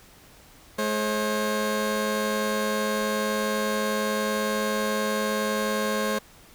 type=tone pair together; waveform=20% pulse; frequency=212.3 / 536 Hz; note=G#3 / C5; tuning=+38 / +42 cents; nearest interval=octave + major third; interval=1604 cents; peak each=-22 / -22 dBFS; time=0.78-6.19 s; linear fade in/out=10 ms; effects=pink hiss -52 dBFS RMS until 6.54 s